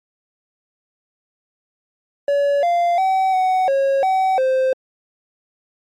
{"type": "tone with pitch steps", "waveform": "triangle", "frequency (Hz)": [568, 693, 762, 747, 546, 759, 522], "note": ["C#5", "F5", "G5", "F#5", "C#5", "F#5", "C5"], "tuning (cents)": [42, -14, -49, 16, -26, 44, -4], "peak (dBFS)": -12, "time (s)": [2.28, 4.73], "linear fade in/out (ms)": 2, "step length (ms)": 350, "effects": ["MP3 64 kbps"]}